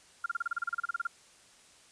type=tone bursts; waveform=sine; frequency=1394 Hz; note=F6; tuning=4 cents flat; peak=-28 dBFS; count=16; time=0.24-1.071 s; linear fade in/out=5 ms; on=21 ms; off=33 ms; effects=white hiss -59 dBFS RMS until 1.91 s + resampled to 22050 Hz